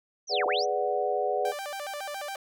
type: linear two-way sweep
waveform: sine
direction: down then up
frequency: 6272 to 329.6 to 6272 Hz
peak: -28 dBFS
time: 0.27-0.66 s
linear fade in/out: 50 ms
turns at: 0.46 s
type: chord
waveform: sine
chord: G# half-diminished seventh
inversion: none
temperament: equal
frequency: 415.3 / 493.9 / 587.3 / 740 Hz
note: G#4 / B4 / D5 / F#5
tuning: 0 / 0 / 0 / 0 cents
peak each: -31 / -31 / -31 / -29 dBFS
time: 0.29-1.54 s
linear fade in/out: 50 ms
type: tone with vibrato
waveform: sawtooth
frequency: 679 Hz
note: F5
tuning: 49 cents flat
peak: -30 dBFS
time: 1.45-2.36 s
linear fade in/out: 2 ms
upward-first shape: square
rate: 7.2 Hz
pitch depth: 250 cents each way
effects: none